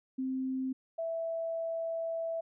sine tone pair in turn, 261.6 / 659.2 Hz, C4 / E5, 0 / 0 cents, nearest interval octave + major third, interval 1600 cents, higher second, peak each -31 / -32 dBFS, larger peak first, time 0.18-0.73 / 0.98-2.41 s, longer second, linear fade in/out 10 ms, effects none

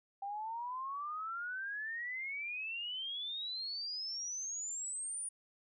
sine exponential sweep, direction up, 784 to 9610 Hz, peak -38 dBFS, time 0.22-5.29 s, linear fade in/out 5 ms, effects none

